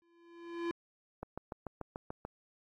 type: tone with exponential growth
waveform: square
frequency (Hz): 340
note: F4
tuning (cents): -46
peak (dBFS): -32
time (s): 0.02-0.71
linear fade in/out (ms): 0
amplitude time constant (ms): 150
type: click train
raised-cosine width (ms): 1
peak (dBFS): -26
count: 8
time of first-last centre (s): 1.23-2.25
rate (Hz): 6.86
effects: low-pass 3000 Hz 12 dB/octave + AAC 64 kbps